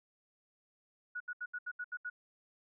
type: tone bursts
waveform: sine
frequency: 1462 Hz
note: F#6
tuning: 21 cents flat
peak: -37 dBFS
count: 8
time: 1.15-2.1 s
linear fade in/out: 10 ms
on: 54 ms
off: 74 ms
effects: none